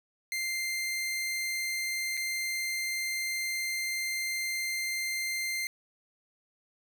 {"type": "tone with dropouts", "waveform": "sawtooth", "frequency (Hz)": 2093, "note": "C7", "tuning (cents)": 0, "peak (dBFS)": -27, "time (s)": [0.32, 5.67], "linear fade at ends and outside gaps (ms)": 1, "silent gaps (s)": [2.17, 2.174], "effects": []}